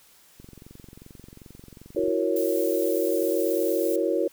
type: click train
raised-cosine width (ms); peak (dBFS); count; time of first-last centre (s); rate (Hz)
3; -32; 39; 0.4-2.081; 22.6
type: chord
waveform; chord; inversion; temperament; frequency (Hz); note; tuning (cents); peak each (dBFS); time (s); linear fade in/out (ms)
sine; F# dominant seventh; third; equal; 329.6 / 370 / 466.2 / 554.4; E4 / F#4 / A#4 / C#5; 0 / 0 / 0 / 0; -27; 1.96-4.28; 5
type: noise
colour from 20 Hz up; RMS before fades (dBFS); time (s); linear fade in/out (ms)
violet; -36; 2.36-3.96; 2
effects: white hiss -56 dBFS RMS until 4.32 s